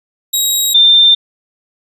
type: tone pair in turn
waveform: 15% pulse / sine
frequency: 3815 / 3589 Hz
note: A#7 / A7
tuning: +39 / +34 cents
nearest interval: minor second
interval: 105 cents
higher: first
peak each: -4 dBFS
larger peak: neither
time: 0.33-0.74 / 0.74-1.15 s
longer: neither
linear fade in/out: 10 ms
effects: resampled to 32000 Hz